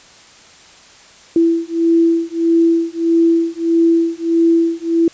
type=beating tone pair; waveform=sine; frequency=332 / 333.6 Hz; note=E4 / E4; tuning=+12 / +21 cents; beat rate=1.6 Hz; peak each=-14 dBFS; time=1.36-5.08 s; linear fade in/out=2 ms; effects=white hiss -43 dBFS RMS until 5.13 s + resampled to 16000 Hz